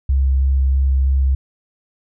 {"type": "tone with vibrato", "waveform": "sine", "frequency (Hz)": 67, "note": "C2", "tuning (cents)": 42, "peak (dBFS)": -12, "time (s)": [0.09, 1.35], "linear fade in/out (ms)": 5, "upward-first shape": "square", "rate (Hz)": 3.1, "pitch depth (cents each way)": 9, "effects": []}